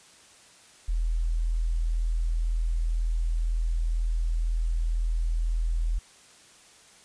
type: tone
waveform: sine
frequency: 41 Hz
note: E1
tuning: 9 cents flat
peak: -23 dBFS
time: 0.88-5.99 s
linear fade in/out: 10 ms
effects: white hiss -54 dBFS RMS until 7.04 s + resampled to 22050 Hz